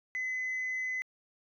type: tone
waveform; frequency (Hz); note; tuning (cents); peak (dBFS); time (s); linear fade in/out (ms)
sine; 2026; B6; +44; -30; 0.15-1.02; 0
effects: tanh soft clip ceiling -29 dBFS